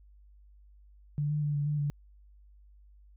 sine tone with pitch steps, 146.6 / 149.8 / 147.2 / 144.6 / 148.6 / 144.9 Hz, D3 / D3 / D3 / D3 / D3 / D3, -3 / +35 / +4 / -27 / +21 / -23 cents, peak -27 dBFS, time 1.18-1.9 s, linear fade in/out 0 ms, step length 120 ms, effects added 50 Hz sine -54 dBFS peak until 3.16 s

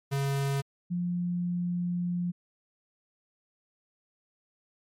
square / sine tone pair in turn, 138.59 / 176.03 Hz, C#3 / F3, 0 / +14 cents, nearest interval major third, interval 414 cents, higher second, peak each -27 dBFS, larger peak neither, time 0.11-0.62 / 0.9-2.32 s, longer second, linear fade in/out 20 ms, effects MP3 64 kbps

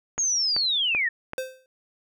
click train, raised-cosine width 0.5 ms, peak -17 dBFS, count 4, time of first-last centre 0.18-1.334 s, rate 2.6 Hz
sine linear sweep, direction down, 6660 to 1760 Hz, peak -21 dBFS, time 0.18-1.09 s, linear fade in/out 10 ms
square tone with exponential decay, 519 Hz, C5, 14 cents flat, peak -25 dBFS, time 1.38-1.66 s, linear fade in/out 1 ms, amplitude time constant 60 ms
effects none

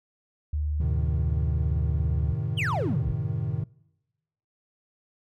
sine tone, 75 Hz, D2, 37 cents sharp, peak -24 dBFS, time 0.53-2.33 s, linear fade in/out 5 ms
triangle chord, F# diminished seventh, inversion none, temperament equal, 92.5 / 110 / 130.81 / 155.56 Hz, F#2 / A2 / C3 / Eb3, 0 / 0 / 0 / 0 cents, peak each -32 / -28 / -29 / -29 dBFS, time 0.8-3.64 s, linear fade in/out 5 ms
triangle exponential sweep, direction down, 3322 to 42.52 Hz, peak -24 dBFS, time 2.57-3.13 s, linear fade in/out 20 ms
effects noise-tail reverb RT60 1.0 s tail -24 dB re dry + tanh soft clip ceiling -13 dBFS

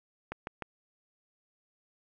click train, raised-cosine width 0.5 ms, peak -21 dBFS, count 3, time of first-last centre 0.32-0.623 s, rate 6.61 Hz, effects none

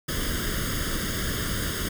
pink noise with comb filter, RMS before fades -28 dBFS, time 0.08-1.89 s, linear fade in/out 10 ms, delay 0.6 ms, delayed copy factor +0.9, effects none

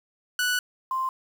sawtooth / sine tone pair in turn, 1480 / 1046.5 Hz, F#6 / C6, 0 / 0 cents, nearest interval tritone, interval 600 cents, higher first, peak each -19 / -24 dBFS, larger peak first, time 0.39-0.59 / 0.91-1.09 s, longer first, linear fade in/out 2 ms, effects 8-bit

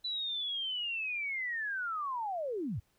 sine linear sweep, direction down, 3993 to 76.4 Hz, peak -33 dBFS, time 0.04-2.8 s, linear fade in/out 10 ms, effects pink hiss -73 dBFS RMS until 2.98 s

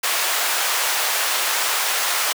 pink high-pass noise, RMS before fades -21 dBFS, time 0.03-2.33 s, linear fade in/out 10 ms, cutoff 850 Hz, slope 12 dB/octave, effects high-pass 400 Hz 12 dB/octave

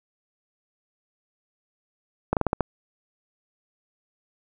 slowing click train, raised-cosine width 1 ms, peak -7 dBFS, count 6, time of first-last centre 2.33-2.607 s, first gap 38 ms, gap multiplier 1.19, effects none

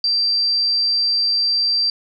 sine tone, 4699 Hz, D8, in tune, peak -15 dBFS, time 0.04-1.9 s, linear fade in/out 2 ms, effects none

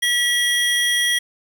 square tone pair together, 1938 / 3262 Hz, B6 / G#7, -33 / -32 cents, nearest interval major sixth, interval 901 cents, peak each -20 dBFS, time 0.02-1.19 s, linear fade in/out 10 ms, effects 8-bit

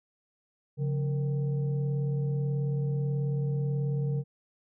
sine tone with frequency modulation, 140.8 Hz, C#3, 27 cents sharp, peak -26 dBFS, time 0.77-4.24 s, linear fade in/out 50 ms, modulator 320 Hz, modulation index 0.48, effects none

